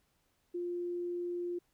sine tone, 350.7 Hz, F4, 7 cents sharp, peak -34 dBFS, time 0.54-1.59 s, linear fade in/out 10 ms, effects pink hiss -75 dBFS RMS until 1.73 s

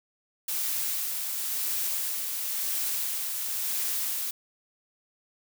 blue noise with tremolo, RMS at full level -29 dBFS, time 0.48-4.31 s, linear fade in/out 5 ms, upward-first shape sine, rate 0.96 Hz, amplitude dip 30%, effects none

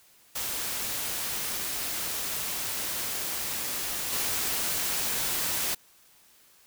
white noise with level steps, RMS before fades -32 / -29 dBFS, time 0.35-5.75 s, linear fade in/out 10 ms, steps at 4.12 s, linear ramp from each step 10 ms, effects white hiss -59 dBFS RMS until 6.66 s

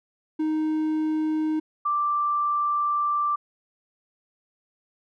triangle / sine tone pair in turn, 311.4 / 1175.7 Hz, D#4 / D6, +2 / +2 cents, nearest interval octave + major seventh, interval 2300 cents, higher second, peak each -20 / -21 dBFS, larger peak first, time 0.39-1.6 / 1.85-3.36 s, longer second, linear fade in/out 10 ms, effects none

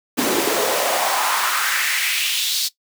pink noise with high-pass filter sweep, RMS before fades -20 dBFS, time 0.17-2.69 s, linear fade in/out 20 ms, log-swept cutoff 280 to 4500 Hz, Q 2.7, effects noise-tail reverb RT60 0.1 s tail -17 dB re dry

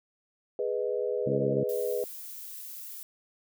sine chord, G# minor, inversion none, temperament equal, 415.3 / 493.9 / 622.3 Hz, G#4 / B4 / D#5, 0 / 0 / 0 cents, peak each -31 / -30 / -36 dBFS, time 0.59-2.04 s, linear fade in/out 2 ms
harmonic tone, 67.8 Hz, C#2, 38 cents flat, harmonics 2 / 3 / 4 / 5 / 6 / 7 / 8 / 9, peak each -32 / -34 / -35 / -36 / -37 / -37 / -38 / -39 dBFS, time 1.26-1.64 s, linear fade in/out 10 ms
violet noise, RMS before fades -42 dBFS, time 1.69-3.03 s, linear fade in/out 0 ms
effects none

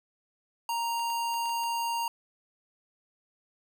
square tone, 932.3 Hz, A#5, in tune, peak -29 dBFS, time 0.69-2.08 s, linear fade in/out 2 ms
clicks, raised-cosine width 0.2 ms, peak -32 dBFS, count 6, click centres 0.995 / 1.102 / 1.341 / 1.457 / 1.494 / 1.637 s
effects none

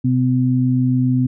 sine tone pair together, 127.1 / 254.2 Hz, C3 / C4, -50 / -50 cents, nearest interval octave, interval 1200 cents, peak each -16 dBFS, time 0.04-1.27 s, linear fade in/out 10 ms, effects none

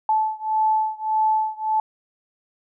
sine beating tone pair, 869 / 870.7 Hz, A5 / A5, -22 / -18 cents, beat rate 1.7 Hz, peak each -21 / -22 dBFS, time 0.09-1.8 s, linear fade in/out 2 ms, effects none

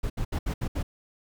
brown noise bursts at uneven times, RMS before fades -28 dBFS, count 6, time 0.03-0.1 / 0.17-0.25 / 0.32-0.39 / 0.46-0.54 / 0.61-0.68 / 0.75-0.83 s, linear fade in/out 10 ms, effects none

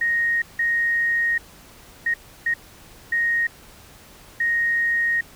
sine tone bursts at uneven times, 1867 Hz, A#6, 2 cents sharp, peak -18 dBFS, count 6, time 0.01-0.42 / 0.59-1.38 / 2.06-2.14 / 2.46-2.54 / 3.12-3.47 / 4.4-5.21 s, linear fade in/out 5 ms, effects pink hiss -47 dBFS RMS until 5.35 s

